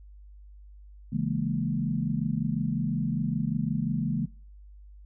sine chord, A# half-diminished seventh, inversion first, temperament equal, 138.59 / 164.81 / 207.7 / 233.1 Hz, C#3 / E3 / G#3 / A#3, 0 / 0 / 0 / 0 cents, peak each -31 dBFS, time 1.12-4.26 s, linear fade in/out 10 ms, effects noise-tail reverb RT60 0.4 s tail -21 dB re dry + added 50 Hz sine -46 dBFS peak until 5.05 s

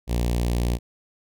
sawtooth tone with notch filter, 59.4 Hz, A#1, 33 cents sharp, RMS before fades -23 dBFS, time 0.07-0.79 s, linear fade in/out 50 ms, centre 1400 Hz, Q 0.9, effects none

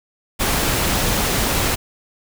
pink noise, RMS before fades -19 dBFS, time 0.39-1.76 s, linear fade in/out 20 ms, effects none

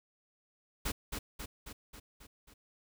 pink noise with echo, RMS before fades -34 dBFS, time 0.85-0.92 s, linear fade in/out 10 ms, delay 270 ms, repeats 6, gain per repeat -4 dB, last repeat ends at 2.54 s, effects none

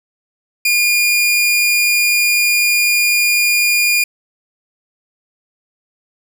sawtooth tone, 2424 Hz, D#7, 46 cents flat, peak -8 dBFS, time 0.65-4.04 s, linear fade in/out 5 ms, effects none

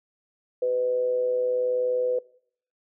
sine tone with amplitude modulation, 500 Hz, B4, 21 cents sharp, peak -19 dBFS, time 0.62-2.19 s, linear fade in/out 5 ms, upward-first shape sine, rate 121 Hz, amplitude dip 45%, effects noise-tail reverb RT60 0.6 s tail -22 dB re dry

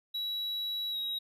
triangle tone with pitch glide, 3900 to 3824 Hz, B7 to A#7, -23 to +43 cents, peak -31 dBFS, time 0.14-1.19 s, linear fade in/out 10 ms, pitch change -34 cents, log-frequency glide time 0.91-0.96 s, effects none

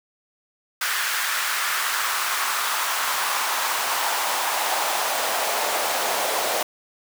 pink noise with high-pass filter sweep, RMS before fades -24 dBFS, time 0.81-6.63 s, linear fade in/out 5 ms, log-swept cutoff 1500 to 590 Hz, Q 2.1, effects none

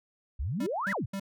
sine exponential two-way sweep, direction up then down, 55 to 2073 to 88.6 Hz, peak -29 dBFS, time 0.39-1.06 s, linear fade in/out 10 ms, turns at 0.91 s
square tone bursts, 196 Hz, G3, in tune, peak -33 dBFS, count 3, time 0.6-1.198 s, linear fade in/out 5 ms, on 66 ms, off 200 ms
effects none

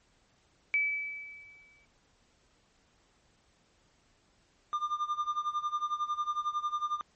sine tone with exponential decay, 2300 Hz, D7, 37 cents flat, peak -23 dBFS, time 0.74-1.85 s, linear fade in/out 0 ms, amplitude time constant 240 ms
triangle tone with tremolo, 1200 Hz, D6, 37 cents sharp, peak -25 dBFS, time 4.73-7.01 s, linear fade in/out 0 ms, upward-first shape sine, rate 11 Hz, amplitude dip 85%
effects pink hiss -68 dBFS RMS until 7.15 s + MP3 32 kbps

